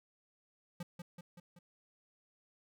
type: tone with echo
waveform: square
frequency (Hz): 174.61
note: F3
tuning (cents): 0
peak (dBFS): -40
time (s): 0.8-0.83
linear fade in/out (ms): 5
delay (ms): 190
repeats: 4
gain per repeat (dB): -4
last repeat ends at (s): 1.59
effects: none